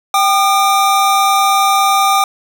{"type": "tone pair together", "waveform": "square", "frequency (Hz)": [783.1, 1213], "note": ["G5", "D#6"], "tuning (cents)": [-2, -44], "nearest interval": "minor sixth", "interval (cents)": 758, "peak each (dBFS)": -13, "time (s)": [0.14, 2.24], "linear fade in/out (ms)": 2, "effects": []}